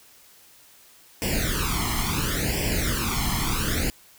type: noise with flanger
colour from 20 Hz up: pink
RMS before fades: -25 dBFS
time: 1.22-3.9 s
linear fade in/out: 0 ms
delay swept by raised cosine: 0.38 to 0.97 ms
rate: 0.72 Hz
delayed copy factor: +0.9
effects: white hiss -53 dBFS RMS until 4.18 s